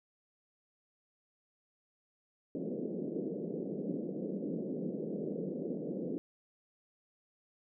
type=band-pass noise; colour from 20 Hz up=pink; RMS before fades=-38 dBFS; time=2.55-6.18 s; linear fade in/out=0 ms; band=170 to 520 Hz; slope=48 dB/octave; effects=none